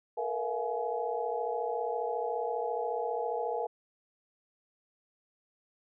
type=tone cluster; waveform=sine; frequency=441.7 / 476.3 / 664 / 717 / 842 Hz; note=A4 / A#4 / E5 / F5 / G#5; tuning=+7 / +37 / +12 / +45 / +24 cents; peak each=-39 / -34 / -38 / -39 / -36 dBFS; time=0.17-3.67 s; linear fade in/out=10 ms; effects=none